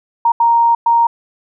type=tone bursts at uneven times; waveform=sine; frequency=932.3 Hz; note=A#5; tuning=in tune; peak=-8 dBFS; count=3; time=0.25-0.32 / 0.4-0.75 / 0.86-1.07 s; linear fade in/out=5 ms; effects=none